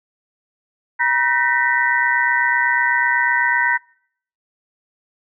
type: tone cluster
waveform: sine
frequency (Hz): 959 / 1535 / 1835 / 1963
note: A#5 / G6 / A#6 / B6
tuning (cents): +49 / -37 / -28 / -11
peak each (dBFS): -20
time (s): 0.99-3.78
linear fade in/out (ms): 20
effects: noise-tail reverb RT60 0.6 s tail -24 dB re dry